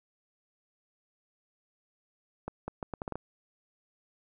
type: accelerating click train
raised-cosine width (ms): 1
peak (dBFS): -21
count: 8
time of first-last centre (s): 2.48-3.156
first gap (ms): 200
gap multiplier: 0.74
effects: none